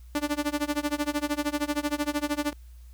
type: tone with tremolo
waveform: sawtooth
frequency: 293.7 Hz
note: D4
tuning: in tune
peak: -19 dBFS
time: 0.15-2.53 s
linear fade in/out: 0 ms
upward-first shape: sine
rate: 13 Hz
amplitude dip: 95%
effects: added 60 Hz sine -44 dBFS peak until 2.93 s + white hiss -64 dBFS RMS until 2.93 s